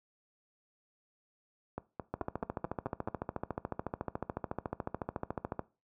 two click trains, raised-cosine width 1 ms, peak -23 / -20 dBFS, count 7 / 49, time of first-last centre 1.78-3.084 / 2.14-5.593 s, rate 4.6 / 13.9 Hz, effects noise-tail reverb RT60 0.3 s tail -19 dB re dry + high-pass 60 Hz 12 dB/octave

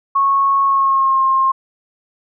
sine tone with pitch glide, 1100 to 1065 Hz, C#6 to C6, -14 to +30 cents, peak -11 dBFS, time 0.15-1.52 s, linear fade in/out 10 ms, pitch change -56 cents, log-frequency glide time 0.64-1.22 s, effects none

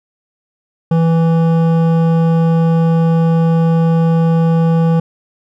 sine tone with hard clipping, 164.8 Hz, E3, in tune, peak -11 dBFS, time 0.91-5 s, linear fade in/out 5 ms, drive 12 dB, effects none

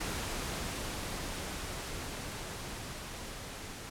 pink noise with level ramp, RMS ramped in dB -36 to -44 dBFS, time 0-3.9 s, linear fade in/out 10 ms, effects low-pass 11000 Hz 12 dB/octave

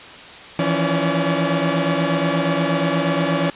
sawtooth tone cluster, 163.3 / 171.7 / 278.6 / 574 Hz, E3 / F3 / C#4 / D5, -16 / -29 / +9 / -40 cents, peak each -19 dBFS, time 0.59-3.5 s, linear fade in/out 2 ms, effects white hiss -38 dBFS RMS until 3.55 s + resampled to 8000 Hz

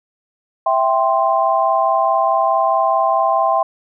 sine chord, C major, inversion first, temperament equal, 659.3 / 784 / 1046.5 Hz, E5 / G5 / C6, 0 / 0 / 0 cents, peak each -17 dBFS, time 0.66-3.63 s, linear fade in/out 5 ms, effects none

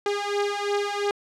sawtooth beating tone pair, 406 / 408.9 Hz, G#4 / G#4, -39 / -27 cents, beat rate 2.9 Hz, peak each -23 dBFS, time 0.06-1.11 s, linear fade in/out 2 ms, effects low-pass 6000 Hz 12 dB/octave

